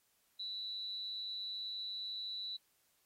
sine tone with amplitude modulation, 3951 Hz, B7, in tune, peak -37 dBFS, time 0.39-2.57 s, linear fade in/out 10 ms, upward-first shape sine, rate 206 Hz, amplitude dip 55%, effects white hiss -75 dBFS RMS until 3.05 s + AAC 48 kbps

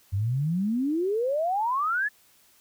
sine exponential sweep, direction up, 92.5 to 1760 Hz, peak -23 dBFS, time 0.12-2.09 s, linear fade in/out 20 ms, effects white hiss -60 dBFS RMS until 2.6 s

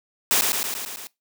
white noise with echo, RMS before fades -19 dBFS, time 0.31-0.41 s, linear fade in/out 0 ms, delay 110 ms, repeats 6, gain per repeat -3 dB, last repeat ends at 1.07 s, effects noise-tail reverb RT60 0.2 s tail -22 dB re dry + high-pass 200 Hz 12 dB/octave

